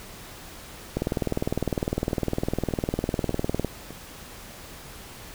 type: two click trains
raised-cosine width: 2 ms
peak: -24 / -11 dBFS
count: 4 / 54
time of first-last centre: 2.11-3.906 / 0.97-3.647 s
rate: 1.67 / 19.8 Hz
effects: pink hiss -43 dBFS RMS until 5.34 s